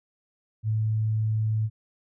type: tone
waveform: sine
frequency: 109.2 Hz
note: A2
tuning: 13 cents flat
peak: -22 dBFS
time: 0.63-1.7 s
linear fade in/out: 50 ms
effects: none